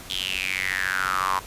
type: tone with high-pass filter sweep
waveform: square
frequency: 47 Hz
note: F#1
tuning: 28 cents sharp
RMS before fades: -26 dBFS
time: 0.09-1.4 s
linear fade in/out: 20 ms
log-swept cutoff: 3400 to 1000 Hz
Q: 7.4
effects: pink hiss -41 dBFS RMS until 1.46 s + resampled to 32000 Hz